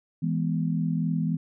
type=chord; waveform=sine; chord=E major; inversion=none; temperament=equal with one note detuned; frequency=164.15 / 207.7 / 246.9 Hz; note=E3 / G#3 / B3; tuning=-7 / 0 / 0 cents; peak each=-25 / -31 / -30 dBFS; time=0.22-1.37 s; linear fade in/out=10 ms; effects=none